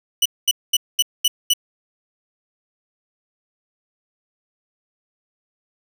sawtooth tone bursts, 2960 Hz, F#7, in tune, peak -10 dBFS, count 6, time 0.22-1.536 s, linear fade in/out 5 ms, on 36 ms, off 220 ms, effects none

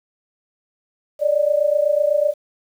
sine tone pair together, 574 / 602 Hz, D5 / D5, -40 / +43 cents, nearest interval minor second, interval 83 cents, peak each -18 / -17 dBFS, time 1.19-2.34 s, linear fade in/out 50 ms, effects 8-bit

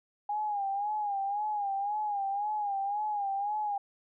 sine tone with vibrato, 817 Hz, G#5, 29 cents flat, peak -29 dBFS, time 0.29-3.78 s, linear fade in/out 5 ms, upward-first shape sine, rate 1.9 Hz, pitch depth 74 cents each way, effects none

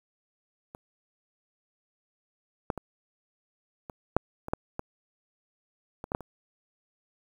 clicks, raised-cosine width 1 ms, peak -28 / -13 / -21 / -25 / -6 / -23 / -11 / -18 / -23 / -19 / -12 / -27 dBFS, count 12, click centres 0.749 / 2.702 / 2.777 / 3.898 / 4.166 / 4.484 / 4.535 / 4.794 / 6.041 / 6.119 / 6.149 / 6.207 s, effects 8-bit

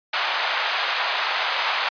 pink band-pass noise, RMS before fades -24 dBFS, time 0.13-1.89 s, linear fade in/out 5 ms, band 750 to 4200 Hz, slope 24 dB/octave, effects resampled to 11025 Hz

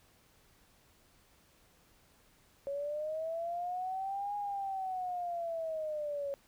sine linear two-way sweep, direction up then down, 553 to 824 to 553 Hz, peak -34 dBFS, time 2.67-6.34 s, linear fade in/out 0 ms, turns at 4.36 s, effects pink hiss -66 dBFS RMS until 6.47 s

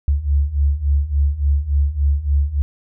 sine beating tone pair, 69.3 / 72.8 Hz, C#2 / D2, 0 / -15 cents, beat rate 3.5 Hz, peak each -19 / -16 dBFS, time 0.08-2.62 s, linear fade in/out 0 ms, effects none

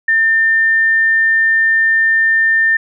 sine tone, 1800 Hz, A6, 39 cents sharp, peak -9 dBFS, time 0.08-2.77 s, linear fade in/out 5 ms, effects none

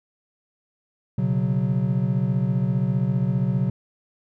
triangle chord, B suspended second, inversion none, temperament equal, 123.47 / 138.59 / 185 Hz, B2 / C#3 / F#3, 0 / 0 / 0 cents, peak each -22 dBFS, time 1.18-3.7 s, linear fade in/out 5 ms, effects none

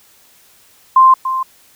sine tone with echo, 1046.5 Hz, C6, in tune, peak -4 dBFS, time 0.96-1.14 s, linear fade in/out 5 ms, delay 290 ms, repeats 1, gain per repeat -11 dB, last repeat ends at 1.43 s, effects white hiss -49 dBFS RMS until 1.75 s

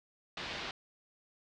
white low-pass noise, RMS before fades -41 dBFS, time 0.37-0.71 s, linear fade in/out 2 ms, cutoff 4200 Hz, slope 24 dB/octave, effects low-pass 7000 Hz 12 dB/octave

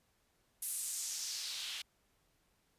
white noise with band-pass filter sweep, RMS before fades -41 dBFS, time 0.62-1.82 s, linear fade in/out 5 ms, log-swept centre 11000 to 3000 Hz, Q 2.1, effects pink hiss -75 dBFS RMS until 2.78 s + resampled to 32000 Hz

